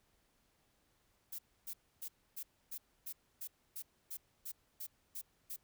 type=noise bursts; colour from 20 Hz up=violet; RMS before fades=-44 dBFS; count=13; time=1.32-5.564 s; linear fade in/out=10 ms; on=68 ms; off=280 ms; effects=pink hiss -75 dBFS RMS until 5.63 s